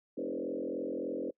sine tone with frequency modulation, 397.1 Hz, G4, 22 cents sharp, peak -33 dBFS, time 0.17-1.31 s, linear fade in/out 10 ms, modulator 43.4 Hz, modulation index 3.4, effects noise-tail reverb RT60 0.1 s tail -25 dB re dry

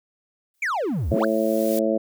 blue noise with exponential growth, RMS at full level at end -32 dBFS, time 0.54-1.79 s, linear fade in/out 1 ms, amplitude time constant 270 ms
triangle exponential two-way sweep, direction down then up, 2457 to 63 to 1751 Hz, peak -20 dBFS, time 0.62-1.25 s, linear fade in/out 5 ms, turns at 1.1 s
harmonic tone, 110 Hz, A2, in tune, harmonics 2 / 3 / 4 / 5 / 6, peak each -25 / -25 / -28 / -23 / -27 dBFS, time 1.11-1.98 s, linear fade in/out 10 ms
effects none

